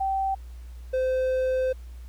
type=tone pair in turn; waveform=sine / triangle; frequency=775 / 516.4 Hz; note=G5 / C5; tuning=-20 / -23 cents; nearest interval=perfect fifth; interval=703 cents; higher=first; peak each=-23 / -20 dBFS; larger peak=second; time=0-0.35 / 0.93-1.73 s; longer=second; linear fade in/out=10 ms; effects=added 60 Hz sine -38 dBFS peak until 2.08 s + pink hiss -59 dBFS RMS until 2.08 s